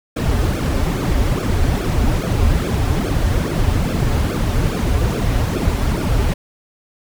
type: noise with flanger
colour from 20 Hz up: brown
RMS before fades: -17 dBFS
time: 0.16-6.34 s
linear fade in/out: 10 ms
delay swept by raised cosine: 1 to 6.3 ms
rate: 2.4 Hz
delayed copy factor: -1
effects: none